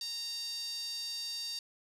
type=tone with high-pass filter; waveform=sawtooth; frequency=926 Hz; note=A#5; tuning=12 cents flat; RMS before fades=-39 dBFS; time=0.01-1.59 s; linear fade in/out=2 ms; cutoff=4400 Hz; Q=7.1; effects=resampled to 32000 Hz + 12-bit